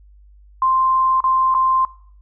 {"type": "tone with dropouts", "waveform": "sine", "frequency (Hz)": 1046.5, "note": "C6", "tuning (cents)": 0, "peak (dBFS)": -13, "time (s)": [0.62, 1.85], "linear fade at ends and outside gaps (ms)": 2, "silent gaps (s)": [[1.205, 1.24], [1.542, 1.548]], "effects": ["noise-tail reverb RT60 0.6 s tail -21 dB re dry", "added 50 Hz sine -44 dBFS peak until 2.21 s"]}